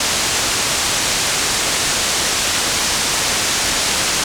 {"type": "low-pass noise", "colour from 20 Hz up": "white", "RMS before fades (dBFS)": -18, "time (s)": [0, 4.24], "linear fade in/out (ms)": 5, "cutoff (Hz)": 8200, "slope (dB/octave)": 24, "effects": []}